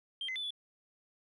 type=tone with pitch steps; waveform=sine; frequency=3174 / 2049 / 3501 / 3442 Hz; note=G7 / C7 / A7 / A7; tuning=+21 / -37 / -9 / -39 cents; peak=-34 dBFS; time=0.21-0.506 s; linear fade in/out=2 ms; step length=74 ms; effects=tanh soft clip ceiling -32 dBFS